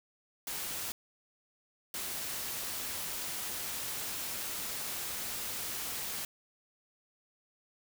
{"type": "noise bursts at uneven times", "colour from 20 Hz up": "white", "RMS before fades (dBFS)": -38, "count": 2, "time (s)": [[0.47, 0.92], [1.94, 6.25]], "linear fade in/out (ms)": 2, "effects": []}